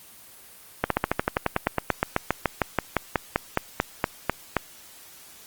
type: slowing click train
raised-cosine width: 0.5 ms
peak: -5 dBFS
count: 27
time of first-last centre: 0.84-4.567 s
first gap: 63 ms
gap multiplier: 1.06
effects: white hiss -48 dBFS RMS until 5.46 s + Opus 24 kbps